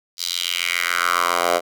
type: tone with high-pass filter sweep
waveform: 10% pulse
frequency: 87.2 Hz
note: F2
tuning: 2 cents flat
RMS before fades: -21 dBFS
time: 0.17-1.61 s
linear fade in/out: 50 ms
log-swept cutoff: 4700 to 620 Hz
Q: 2.9
effects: none